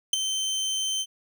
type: tone with ADSR envelope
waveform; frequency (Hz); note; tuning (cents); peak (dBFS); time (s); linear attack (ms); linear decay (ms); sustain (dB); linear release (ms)
25% pulse; 3097; G7; -22; -12; 0.13-1.06; 4; 11; -10; 51
effects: none